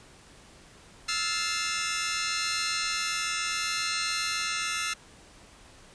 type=chord; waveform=15% pulse; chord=F major seventh; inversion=third; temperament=just; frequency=1309.6 / 1396.9 / 1746.1 / 2095 Hz; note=E6 / F6 / A6 / C7; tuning=-12 / 0 / -14 / +2 cents; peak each=-26 / -28 / -29 / -27 dBFS; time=1.08-4.94 s; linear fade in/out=10 ms; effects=pink hiss -53 dBFS RMS until 5.94 s + resampled to 22050 Hz